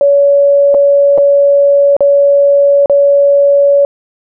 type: tone with dropouts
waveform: sine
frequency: 565 Hz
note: C#5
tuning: 33 cents sharp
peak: -4 dBFS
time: 0.01-3.85 s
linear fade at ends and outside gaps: 1 ms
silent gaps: 0.743-0.747 / 1.177-1.182 / 1.966-2.006 / 2.859-2.897 s
effects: none